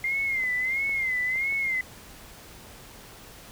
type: tone with vibrato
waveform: sine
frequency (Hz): 2091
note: C7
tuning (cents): -2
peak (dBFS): -24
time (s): 0.04-1.81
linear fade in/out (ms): 2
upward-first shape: sine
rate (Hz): 1.5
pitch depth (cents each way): 90
type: clicks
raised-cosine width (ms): 1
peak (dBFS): -31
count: 4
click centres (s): 0.438 / 0.894 / 1.358 / 1.525
effects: pink hiss -47 dBFS RMS until 3.51 s